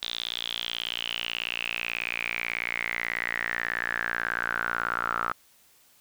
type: tone with band-pass filter sweep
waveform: sawtooth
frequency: 58.27 Hz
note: A#1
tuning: in tune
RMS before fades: -31 dBFS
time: 0.02-5.32 s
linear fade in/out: 0 ms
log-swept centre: 3700 to 1300 Hz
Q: 8.5
effects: white hiss -60 dBFS RMS until 6 s